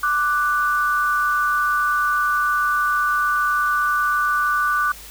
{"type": "tone pair together", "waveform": "sine", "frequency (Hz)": [1175, 1481.5], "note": ["D6", "F#6"], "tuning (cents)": [1, 2], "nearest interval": "major third", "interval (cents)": 401, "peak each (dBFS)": [-19, -20], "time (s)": [0.03, 4.92], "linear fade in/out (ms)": 5, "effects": ["added 50 Hz sine -44 dBFS peak until 5.1 s", "white hiss -40 dBFS RMS until 5.1 s"]}